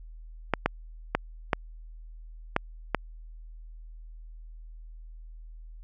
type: clicks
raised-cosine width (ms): 0.5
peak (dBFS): -7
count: 6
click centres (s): 0.537 / 0.66 / 1.15 / 1.532 / 2.564 / 2.947
effects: added 40 Hz sine -42 dBFS peak until 5.83 s